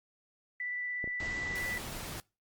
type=tone with vibrato; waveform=sine; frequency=1975 Hz; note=B6; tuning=in tune; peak=-34 dBFS; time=0.6-1.78 s; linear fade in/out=2 ms; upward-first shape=triangle; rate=17 Hz; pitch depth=11 cents each way
type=clicks; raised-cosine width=2 ms; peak=-26 / -32 dBFS; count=2; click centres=1.042 / 1.076 s
type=noise; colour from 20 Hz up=pink; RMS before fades=-41 dBFS; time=1.2-2.2 s; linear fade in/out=0 ms
effects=noise-tail reverb RT60 0.3 s tail -25 dB re dry + Opus 24 kbps